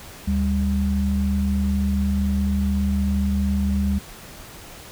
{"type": "tone pair together", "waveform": "sine", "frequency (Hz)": [74.28, 198.3], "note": ["D2", "G3"], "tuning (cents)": [20, 20], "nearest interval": "octave + perfect fourth", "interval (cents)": 1700, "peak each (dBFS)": -21, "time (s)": [0.27, 3.99], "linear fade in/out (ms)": 10, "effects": ["pink hiss -41 dBFS RMS until 4.91 s"]}